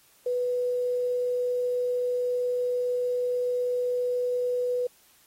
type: tone with quantisation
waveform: sine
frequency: 493.9 Hz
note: B4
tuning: in tune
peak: -24 dBFS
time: 0.26-4.87 s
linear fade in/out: 5 ms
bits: 9
effects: white hiss -60 dBFS RMS until 5.26 s + AAC 48 kbps